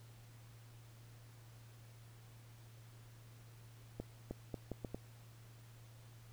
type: accelerating click train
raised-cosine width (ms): 2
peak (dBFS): -28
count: 6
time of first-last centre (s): 4-4.946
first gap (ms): 310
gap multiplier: 0.75
effects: added 115 Hz sine -56 dBFS peak until 6.32 s + pink hiss -65 dBFS RMS until 6.32 s